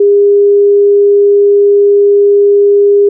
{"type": "tone", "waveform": "sine", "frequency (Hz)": 405.4, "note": "G#4", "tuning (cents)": -42, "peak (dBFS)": -3, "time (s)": [0, 3.09], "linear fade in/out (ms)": 5, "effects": []}